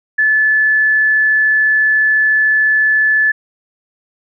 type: tone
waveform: sine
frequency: 1733 Hz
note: A6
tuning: 27 cents flat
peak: -9 dBFS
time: 0.18-3.32 s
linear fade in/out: 10 ms
effects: none